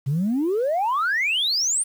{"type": "exponential sweep", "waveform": "sine", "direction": "up", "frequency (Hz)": [128.1, 9397], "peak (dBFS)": -18, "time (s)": [0.06, 1.84], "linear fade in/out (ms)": 20, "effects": ["tanh soft clip ceiling -16 dBFS", "8-bit"]}